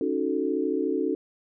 sine chord, D# half-diminished seventh, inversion third, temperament equal, 277.2 / 311.1 / 370 / 440 Hz, C#4 / D#4 / F#4 / A4, 0 / 0 / 0 / 0 cents, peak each -29 dBFS, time 0.01-1.15 s, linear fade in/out 2 ms, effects none

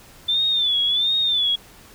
sine tone with vibrato, 3520 Hz, A7, in tune, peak -17 dBFS, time 0.28-1.56 s, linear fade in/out 10 ms, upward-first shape sine, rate 1.4 Hz, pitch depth 100 cents each way, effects pink hiss -47 dBFS RMS until 1.94 s

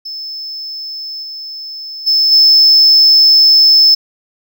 triangle tone with level steps, 5250 Hz, E8, 8 cents flat, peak -21 / -23 / -7 / -3 dBFS, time 0.05-3.95 s, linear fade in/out 10 ms, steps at 1.22 / 2.06 / 2.31 s, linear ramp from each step 20 ms, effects none

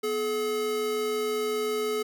square tone pair together, 246.9 / 427.1 Hz, B3 / G#4, 0 / +48 cents, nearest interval major sixth, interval 948 cents, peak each -39 / -27 dBFS, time 0.03-2.03 s, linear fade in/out 10 ms, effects none

